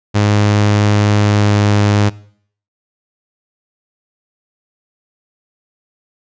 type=tone with pitch glide; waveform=sawtooth; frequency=103.83 to 103.17 Hz; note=G#2 to G#2; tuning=0 to -11 cents; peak=-6 dBFS; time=0.14-2.1 s; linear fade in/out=20 ms; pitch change=-11 cents; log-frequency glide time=1.23-1.63 s; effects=noise-tail reverb RT60 0.6 s tail -21 dB re dry + resampled to 16000 Hz